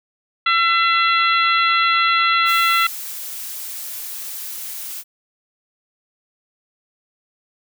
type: harmonic tone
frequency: 674 Hz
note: E5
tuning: 38 cents sharp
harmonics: 2 / 3 / 4 / 5 / 6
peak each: -16 / -20 / -22 / -24 / -26 dBFS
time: 0.46-2.87 s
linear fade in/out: 5 ms
type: noise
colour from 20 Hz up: blue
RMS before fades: -30 dBFS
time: 2.45-5.04 s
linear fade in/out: 50 ms
effects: none